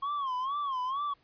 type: tone with vibrato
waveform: triangle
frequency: 1082 Hz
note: C#6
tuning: 42 cents flat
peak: -28 dBFS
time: 0.02-1.14 s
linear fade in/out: 10 ms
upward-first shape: sine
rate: 2.2 Hz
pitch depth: 140 cents each way
effects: pink hiss -67 dBFS RMS until 1.23 s + resampled to 11025 Hz